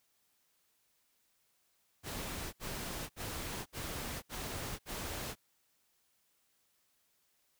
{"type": "noise bursts", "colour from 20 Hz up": "pink", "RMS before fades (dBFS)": -41, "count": 6, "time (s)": [2.03, 5.355], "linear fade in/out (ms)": 50, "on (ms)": 500, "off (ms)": 65, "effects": ["white hiss -75 dBFS RMS until 7.59 s"]}